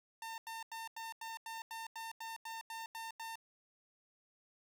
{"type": "tone bursts", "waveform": "sawtooth", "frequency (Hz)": 904, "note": "A5", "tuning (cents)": 47, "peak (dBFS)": -39, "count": 13, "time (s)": [0.22, 3.356], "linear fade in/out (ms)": 2, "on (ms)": 160, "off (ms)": 88, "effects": ["13-bit"]}